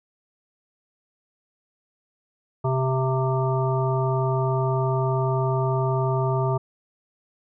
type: harmonic tone with a mistuned harmonic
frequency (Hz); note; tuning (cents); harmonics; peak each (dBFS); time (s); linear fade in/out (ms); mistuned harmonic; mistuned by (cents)
130.81; C3; 0; 1 / 3 / 5 / 7 / 9; -22 / -27 / -29 / -30 / -32; 2.64-6.58; 10; 5; +20
effects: none